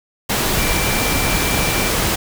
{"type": "tone in noise", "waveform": "sine", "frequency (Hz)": 2349, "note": "D7", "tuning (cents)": 0, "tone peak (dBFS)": -25, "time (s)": [0.58, 1.89], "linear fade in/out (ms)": 10, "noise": "pink", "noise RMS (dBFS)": -18, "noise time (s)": [0.29, 2.16], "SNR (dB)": -10, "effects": []}